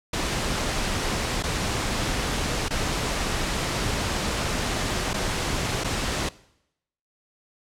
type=noise with dropouts; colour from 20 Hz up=pink; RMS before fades=-26 dBFS; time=0.13-6.29 s; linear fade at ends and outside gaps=5 ms; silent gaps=1.426-1.436 / 2.685-2.706 / 5.133-5.14 / 5.838-5.844 s; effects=noise-tail reverb RT60 0.8 s tail -20 dB re dry + low-pass 8000 Hz 12 dB/octave